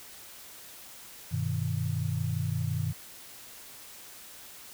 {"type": "chord", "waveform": "sine", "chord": "G augmented", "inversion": "none", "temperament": "equal", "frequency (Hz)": [98, 123.47, 155.56], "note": ["G2", "B2", "D#3"], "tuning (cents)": [0, 0, 0], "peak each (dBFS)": -32, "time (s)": [1.31, 2.93], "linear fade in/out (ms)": 20, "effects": ["white hiss -48 dBFS RMS until 4.73 s"]}